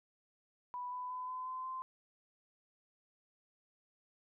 sine tone with pitch steps, 987.8 / 997.5 / 1007.4 / 1017.3 / 1027.4 / 1037.5 Hz, B5 / B5 / B5 / C6 / C6 / C6, 0 / +17 / +34 / -49 / -32 / -15 cents, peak -39 dBFS, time 0.74-1.82 s, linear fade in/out 0 ms, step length 180 ms, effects none

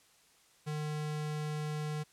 square tone, 151.5 Hz, D#3, 46 cents flat, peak -35 dBFS, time 0.66-2.04 s, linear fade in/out 20 ms, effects white hiss -65 dBFS RMS until 2.12 s + low-pass 10000 Hz 12 dB/octave

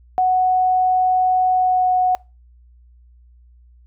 sine tone with pitch glide, 740 to 735.3 Hz, F#5 to F#5, 0 to -11 cents, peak -13 dBFS, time 0.18-2.15 s, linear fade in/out 0 ms, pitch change -11 cents, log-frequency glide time 1.51-1.91 s, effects noise-tail reverb RT60 0.3 s tail -26 dB re dry + added 60 Hz sine -46 dBFS peak until 3.86 s

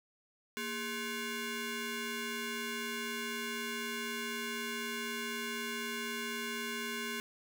15% pulse ring-modulated tone, 644 Hz, E5, 41 cents flat, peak -27 dBFS, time 0.57-7.2 s, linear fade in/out 0 ms, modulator 878 Hz, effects none

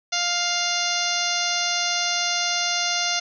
harmonic tone, 701 Hz, F5, 6 cents sharp, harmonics 1 / 2 / 3 / 4 / 5 / 6 / 7 / 8 / 9, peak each -30 / -30 / -30 / -30 / -30 / -30 / -30 / -30 / -30 dBFS, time 0.12-3.2 s, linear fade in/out 10 ms, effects none

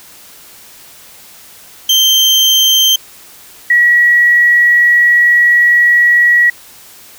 35% pulse / sine tone pair in turn, 3136 / 1922.2 Hz, G7 / B6, 0 / -47 cents, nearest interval minor sixth, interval 847 cents, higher first, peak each -5 dBFS, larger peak neither, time 1.89-2.96 / 3.7-6.5 s, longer second, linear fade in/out 5 ms, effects white hiss -38 dBFS RMS until 7.18 s

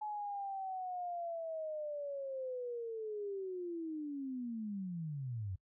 sine linear sweep, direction down, 853 to 88.5 Hz, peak -38 dBFS, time 0.01-5.56 s, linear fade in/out 10 ms, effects noise-tail reverb RT60 0.1 s tail -21 dB re dry

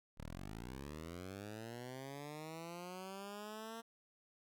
10% pulse linear sweep, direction up, 34.59 to 230.3 Hz, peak -38 dBFS, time 0.17-3.82 s, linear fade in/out 20 ms, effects none

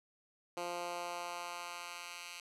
10% pulse tone with high-pass filter sweep, 174.61 Hz, F3, in tune, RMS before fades -43 dBFS, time 0.57-2.4 s, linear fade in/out 2 ms, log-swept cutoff 400 to 2300 Hz, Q 0.99, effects low-pass 11000 Hz 12 dB/octave

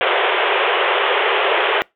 pink band-pass noise, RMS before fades -17 dBFS, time 0.01-1.82 s, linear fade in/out 0 ms, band 370 to 3400 Hz, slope 96 dB/octave, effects noise-tail reverb RT60 0.2 s tail -24 dB re dry

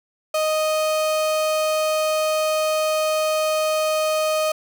35% pulse tone, 622.3 Hz, D#5, in tune, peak -17 dBFS, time 0.34-4.52 s, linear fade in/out 5 ms, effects none

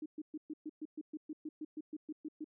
sine tone bursts, 307.5 Hz, D#4, 20 cents flat, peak -39 dBFS, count 16, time 0.02-2.444 s, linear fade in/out 5 ms, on 39 ms, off 120 ms, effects none

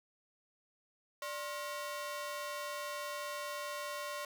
sawtooth ring-modulated tone, 830.6 Hz, G#5, in tune, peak -32 dBFS, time 1.22-4.25 s, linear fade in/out 2 ms, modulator 243 Hz, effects none

